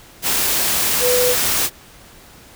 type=tone in noise; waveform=sine; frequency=495.8 Hz; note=B4; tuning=7 cents sharp; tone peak=-15 dBFS; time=1-1.36 s; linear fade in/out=50 ms; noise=white; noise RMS=-18 dBFS; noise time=0.22-1.7 s; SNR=0 dB; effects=pink hiss -44 dBFS RMS until 2.55 s